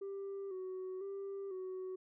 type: tone with vibrato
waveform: sine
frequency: 383.4 Hz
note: G4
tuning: 38 cents flat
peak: -38 dBFS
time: 0.01-1.96 s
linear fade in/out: 10 ms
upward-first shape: square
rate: 1 Hz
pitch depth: 47 cents each way
effects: tanh soft clip ceiling -39 dBFS